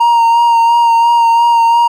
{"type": "tone with vibrato", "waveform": "triangle", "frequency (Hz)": 932.3, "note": "A#5", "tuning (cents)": 0, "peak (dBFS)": -4, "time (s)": [0, 1.88], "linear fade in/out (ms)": 10, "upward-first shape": "sine", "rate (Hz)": 2.9, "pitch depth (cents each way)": 22, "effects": []}